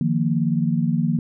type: tone cluster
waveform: sine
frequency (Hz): 154.1 / 173.4 / 232.1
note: D#3 / F3 / A#3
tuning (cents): -16 / -12 / -7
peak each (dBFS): -22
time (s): 0.01-1.19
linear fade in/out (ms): 2
effects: none